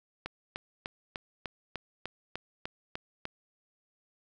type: click train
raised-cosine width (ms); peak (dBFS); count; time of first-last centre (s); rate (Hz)
0.3; -20; 11; 0.26-3.254; 3.34
effects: none